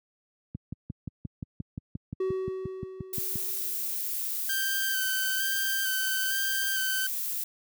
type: click train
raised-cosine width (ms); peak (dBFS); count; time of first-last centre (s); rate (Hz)
5; -20; 17; 0.55-3.357; 5.7
type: tone with exponential decay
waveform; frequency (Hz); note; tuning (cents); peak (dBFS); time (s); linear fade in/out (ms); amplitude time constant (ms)
triangle; 377.2; F#4; +33; -23; 2.2-4.23; 5; 440
type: noise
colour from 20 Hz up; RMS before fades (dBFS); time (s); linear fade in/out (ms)
violet; -32; 3.13-7.44; 5
type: tone with vibrato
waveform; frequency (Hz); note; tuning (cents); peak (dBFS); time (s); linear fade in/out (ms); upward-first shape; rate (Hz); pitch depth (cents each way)
sawtooth; 1555; G6; -14; -25; 4.49-7.07; 5; square; 1.1; 21
effects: high-pass 100 Hz 12 dB/octave